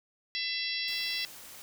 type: harmonic tone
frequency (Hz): 670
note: E5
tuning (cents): +28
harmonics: 3 / 4 / 5 / 6 / 7 / 8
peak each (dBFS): -38 / -38 / -38 / -38 / -38 / -38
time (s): 0.35-1.25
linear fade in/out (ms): 0
type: noise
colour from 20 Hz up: white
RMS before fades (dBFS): -48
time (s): 0.88-1.62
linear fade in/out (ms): 0
effects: none